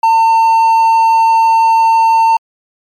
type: tone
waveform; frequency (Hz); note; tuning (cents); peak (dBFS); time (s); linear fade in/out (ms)
triangle; 903; A5; +45; -4; 0.03-2.37; 5
effects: MP3 96 kbps